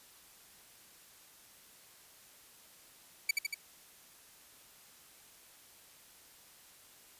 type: tone with echo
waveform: sawtooth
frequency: 2296 Hz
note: D7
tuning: 40 cents flat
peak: -22 dBFS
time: 3.29-3.31 s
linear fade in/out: 5 ms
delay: 78 ms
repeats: 3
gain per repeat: -3 dB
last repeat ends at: 3.544 s
effects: white hiss -59 dBFS RMS until 7.19 s + resampled to 32000 Hz